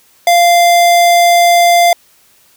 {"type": "tone", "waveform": "square", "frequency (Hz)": 694, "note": "F5", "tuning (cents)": -11, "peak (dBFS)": -6, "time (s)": [0.27, 1.93], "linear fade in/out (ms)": 2, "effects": ["white hiss -49 dBFS RMS until 2.56 s"]}